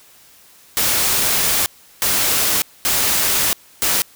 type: noise bursts at uneven times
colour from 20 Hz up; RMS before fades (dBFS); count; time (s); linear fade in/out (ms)
white; -17; 4; 0.77-1.66 / 2.02-2.62 / 2.85-3.53 / 3.82-4.02; 0
effects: white hiss -48 dBFS RMS until 4.15 s